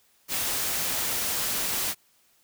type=noise; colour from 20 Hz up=white; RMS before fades=-28 dBFS; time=0.28-1.95 s; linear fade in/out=50 ms; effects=white hiss -64 dBFS RMS until 2.43 s